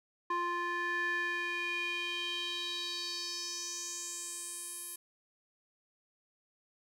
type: tone with band-pass filter sweep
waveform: square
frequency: 348.8 Hz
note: F4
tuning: 2 cents flat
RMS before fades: -37 dBFS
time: 0.3-4.96 s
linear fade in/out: 5 ms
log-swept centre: 1200 to 11000 Hz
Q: 4
effects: none